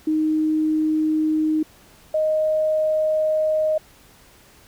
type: tone pair in turn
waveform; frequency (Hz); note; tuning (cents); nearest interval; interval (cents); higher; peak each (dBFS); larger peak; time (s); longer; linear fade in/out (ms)
sine; 311.1 / 622.2; D#4 / D#5; 0 / 0; octave; 1200; second; -17; neither; 0.07-1.63 / 2.14-3.78; second; 5
effects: pink hiss -51 dBFS RMS until 4.67 s